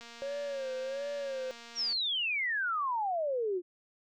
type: click train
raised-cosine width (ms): 0.2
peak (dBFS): -32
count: 450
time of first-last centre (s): 0.01-1.929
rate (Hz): 234
type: tone with vibrato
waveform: triangle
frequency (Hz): 545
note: C#5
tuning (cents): -29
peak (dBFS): -32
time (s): 0.22-1.51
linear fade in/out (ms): 0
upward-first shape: sine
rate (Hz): 1.4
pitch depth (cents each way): 92
type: exponential sweep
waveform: sine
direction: down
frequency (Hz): 5780 to 342.3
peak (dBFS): -29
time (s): 1.75-3.62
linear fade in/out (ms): 50
effects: none